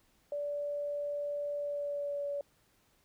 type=tone with pitch glide; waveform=sine; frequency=580 to 571 Hz; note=D5 to D5; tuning=-22 to -49 cents; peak=-33 dBFS; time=0.32-2.41 s; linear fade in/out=2 ms; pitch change=-27 cents; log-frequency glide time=1.57-2.29 s; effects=pink hiss -70 dBFS RMS until 3.04 s